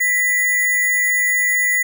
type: tone with sample-and-hold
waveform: sine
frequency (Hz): 1975.5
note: B6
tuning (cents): 0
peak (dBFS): -14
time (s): 0-1.83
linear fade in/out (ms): 10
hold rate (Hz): 8820
effects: none